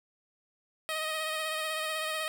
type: tone with vibrato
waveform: 10% pulse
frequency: 627 Hz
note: D#5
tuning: 13 cents sharp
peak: -23 dBFS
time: 0.89-2.28 s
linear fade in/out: 0 ms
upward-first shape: sine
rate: 16 Hz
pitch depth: 27 cents each way
effects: none